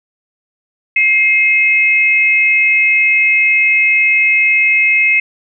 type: tone pair together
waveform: sine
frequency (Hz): 2122 / 2560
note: C7 / D#7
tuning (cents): +24 / +49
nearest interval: minor third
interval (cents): 325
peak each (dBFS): -11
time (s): 0.96-5.2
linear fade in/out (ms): 5
effects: none